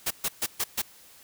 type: noise bursts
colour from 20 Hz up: white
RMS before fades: -27 dBFS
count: 5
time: 0.06-0.82 s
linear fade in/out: 10 ms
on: 48 ms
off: 130 ms
effects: white hiss -53 dBFS RMS until 1.23 s